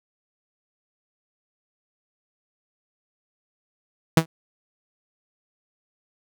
sawtooth tone with exponential decay, 162.5 Hz, E3, 24 cents flat, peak -6 dBFS, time 4.17-4.26 s, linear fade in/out 5 ms, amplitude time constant 18 ms, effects none

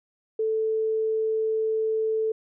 sine tone, 440 Hz, A4, in tune, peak -22 dBFS, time 0.39-2.32 s, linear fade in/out 5 ms, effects none

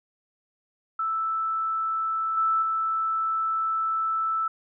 sine tone with level steps, 1318.5 Hz, E6, in tune, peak -24 / -20 / -23 dBFS, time 0.99-4.48 s, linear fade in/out 5 ms, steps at 2.37 / 2.62 s, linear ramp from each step 5 ms, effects none

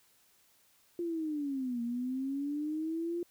sine linear two-way sweep, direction down then up, 349.2 to 233.1 to 349.2 Hz, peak -32 dBFS, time 0.99-3.23 s, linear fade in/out 2 ms, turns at 1.82 s, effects white hiss -67 dBFS RMS until 3.3 s

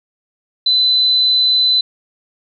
sine tone, 4018 Hz, B7, 29 cents sharp, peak -10 dBFS, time 0.66-1.81 s, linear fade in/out 5 ms, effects none

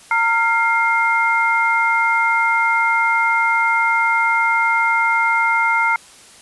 sine tone cluster, 918 / 1390 / 2120 Hz, A#5 / F6 / C7, -27 / -9 / +22 cents, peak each -18 dBFS, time 0.11-5.96 s, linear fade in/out 2 ms, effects white hiss -44 dBFS RMS until 6.41 s + resampled to 24000 Hz

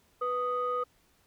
sine tone pair together, 494.1 / 1244 Hz, B4 / D#6, +1 / -1 cents, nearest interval octave + major third, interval 1598 cents, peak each -31 / -29 dBFS, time 0.21-0.84 s, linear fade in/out 10 ms, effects tanh soft clip ceiling -22 dBFS + pink hiss -67 dBFS RMS until 1.26 s

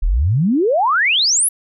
sine exponential sweep, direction up, 33.54 to 11630 Hz, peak -12 dBFS, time 0.02-1.49 s, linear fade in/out 10 ms, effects none

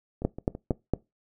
two click trains, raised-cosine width 2 ms, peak -23 / -10 dBFS, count 4 / 4, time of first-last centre 0.22-0.716 / 0.25-0.936 s, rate 6.05 / 4.37 Hz, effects noise-tail reverb RT60 0.2 s tail -21 dB re dry

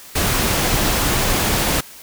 pink noise, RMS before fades -18 dBFS, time 0.15-1.81 s, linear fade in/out 10 ms, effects white hiss -40 dBFS RMS until 2.02 s

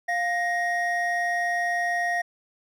triangle tone pair together, 701.6 / 1873 Hz, F5 / A#6, +8 / +8 cents, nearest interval octave + perfect fourth, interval 1700 cents, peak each -24 dBFS, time 0.08-2.22 s, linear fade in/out 10 ms, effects none

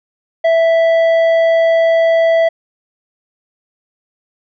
triangle tone with tanh clipping, 659.3 Hz, E5, in tune, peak -10 dBFS, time 0.44-2.49 s, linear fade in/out 10 ms, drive 12 dB, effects none

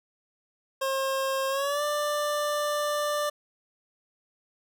25% pulse tone with pitch glide, 536 to 591.3 Hz, C5 to D5, +42 to +12 cents, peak -22 dBFS, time 0.81-3.3 s, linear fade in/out 10 ms, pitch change +170 cents, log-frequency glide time 1.49-1.83 s, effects none

